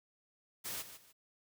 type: noise with echo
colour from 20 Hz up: white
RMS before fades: -41 dBFS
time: 0.64-0.83 s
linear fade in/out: 20 ms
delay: 150 ms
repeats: 2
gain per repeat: -11 dB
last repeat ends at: 1.13 s
effects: none